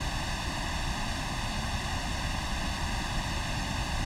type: noise with comb filter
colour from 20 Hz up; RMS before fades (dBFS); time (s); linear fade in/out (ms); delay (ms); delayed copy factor
pink; -31; 0-4.05; 10; 1.1; +1
effects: low-pass 6000 Hz 12 dB/octave